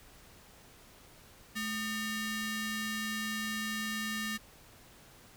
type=ring-modulated tone; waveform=sawtooth; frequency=1010 Hz; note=B5; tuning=39 cents sharp; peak=-27 dBFS; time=1.55-4.38 s; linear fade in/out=20 ms; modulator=795 Hz; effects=pink hiss -57 dBFS RMS until 5.36 s